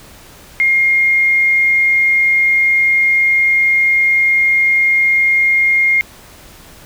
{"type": "tone", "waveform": "sine", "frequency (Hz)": 2130, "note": "C7", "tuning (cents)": 30, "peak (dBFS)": -9, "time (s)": [0.6, 6.01], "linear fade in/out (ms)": 0, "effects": ["pink hiss -40 dBFS RMS until 6.85 s"]}